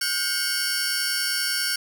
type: tone cluster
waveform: sawtooth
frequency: 1435 / 1565 / 2184 / 4550 / 5440 Hz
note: F6 / G6 / C#7 / C#8 / F8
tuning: +47 / -3 / -26 / +44 / -46 cents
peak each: -27 / -28 / -31 / -25 / -25 dBFS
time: 0.01-1.76 s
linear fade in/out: 5 ms
effects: 9-bit